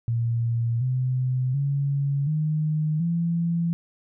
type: tone with pitch steps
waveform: sine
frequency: 116.7 / 128 / 140.39 / 153.99 / 168.9 Hz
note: A#2 / C3 / C#3 / D#3 / E3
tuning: +2 / -38 / +22 / -18 / +42 cents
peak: -21 dBFS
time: 0.08-3.73 s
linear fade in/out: 0 ms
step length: 730 ms
effects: none